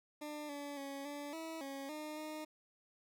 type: tone with pitch steps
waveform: 20% pulse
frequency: 298.9 / 286.7 / 277.3 / 289 / 324.1 / 274.4 / 304.8 / 308.1 Hz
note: D4 / D4 / C#4 / D4 / E4 / C#4 / D#4 / D#4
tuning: +31 / -42 / +1 / -28 / -29 / -17 / -36 / -17 cents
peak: -38 dBFS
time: 0.21-2.45 s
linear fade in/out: 10 ms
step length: 280 ms
effects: none